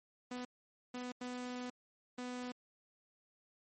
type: tone bursts at uneven times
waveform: sawtooth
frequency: 248.4 Hz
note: B3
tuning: 10 cents sharp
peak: -37 dBFS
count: 4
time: 0.31-0.45 / 0.94-1.12 / 1.21-1.7 / 2.18-2.52 s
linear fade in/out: 5 ms
effects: MP3 32 kbps